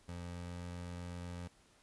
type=tone with pitch glide; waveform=25% pulse; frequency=87.31 to 87.92 Hz; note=F2 to F2; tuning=0 to +12 cents; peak=-39 dBFS; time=0.08-1.48 s; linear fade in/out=10 ms; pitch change=+12 cents; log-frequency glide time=0.26-0.58 s; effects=pink hiss -67 dBFS RMS until 1.82 s + resampled to 24000 Hz